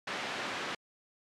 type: band-pass noise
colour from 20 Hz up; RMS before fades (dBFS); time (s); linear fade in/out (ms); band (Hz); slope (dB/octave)
white; -37; 0.07-0.75; 5; 190 to 2500; 12
effects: low-pass 8000 Hz 12 dB/octave + MP3 96 kbps